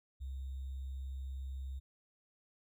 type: tone with sample-and-hold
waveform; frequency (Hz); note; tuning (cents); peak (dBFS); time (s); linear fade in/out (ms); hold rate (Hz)
sine; 66.5; C2; +29; -39; 0.2-1.8; 20; 3675
effects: none

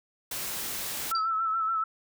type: noise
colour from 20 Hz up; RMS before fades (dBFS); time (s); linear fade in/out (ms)
white; -34; 0.31-1.12; 5
type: tone with vibrato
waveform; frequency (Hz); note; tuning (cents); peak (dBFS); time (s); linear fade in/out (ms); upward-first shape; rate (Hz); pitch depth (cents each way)
sine; 1318.5; E6; 0; -25; 1.11-1.84; 5; sine; 7; 41
type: tone with exponential decay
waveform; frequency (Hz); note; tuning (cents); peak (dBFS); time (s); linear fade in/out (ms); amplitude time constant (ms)
sine; 4699; D8; 0; -27; 1.15-1.29; 2; 30
effects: none

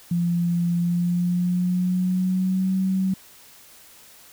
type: tone with pitch glide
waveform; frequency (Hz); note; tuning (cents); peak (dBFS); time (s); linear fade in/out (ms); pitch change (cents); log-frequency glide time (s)
sine; 172.6 to 189.31; F3 to F#3; -20 to +40; -19; 0.11-3.14; 5; +160; 0.76-2.77
effects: white hiss -49 dBFS RMS until 4.32 s

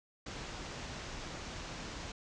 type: low-pass noise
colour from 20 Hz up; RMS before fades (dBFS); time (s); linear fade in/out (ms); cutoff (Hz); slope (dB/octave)
pink; -44; 0.26-2.12; 5; 7100; 48
effects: none

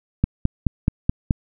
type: click train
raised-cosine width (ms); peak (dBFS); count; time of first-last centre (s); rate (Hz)
5; -4; 6; 0.24-1.308; 4.68
effects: none

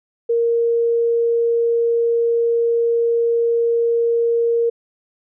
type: tone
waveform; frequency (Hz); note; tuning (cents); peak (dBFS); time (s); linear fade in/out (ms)
sine; 466.2; A#4; 0; -14; 0.29-4.7; 10
effects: none

